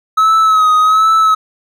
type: tone with vibrato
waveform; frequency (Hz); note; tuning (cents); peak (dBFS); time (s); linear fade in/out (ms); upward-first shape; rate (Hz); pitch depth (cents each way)
triangle; 1282; E6; -49; -5; 0.17-1.35; 10; sine; 1.3; 43
effects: none